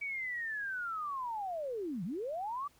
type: linear two-way sweep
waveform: sine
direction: down then up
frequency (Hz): 2288 to 155.9 to 1184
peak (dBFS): -35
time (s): 0.01-2.68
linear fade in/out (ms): 10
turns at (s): 2.04
effects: pink hiss -66 dBFS RMS until 2.79 s